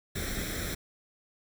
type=noise with comb filter; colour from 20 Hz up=pink; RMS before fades=-34 dBFS; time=0.15-0.75 s; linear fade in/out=10 ms; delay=0.53 ms; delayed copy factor=+0.75; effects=none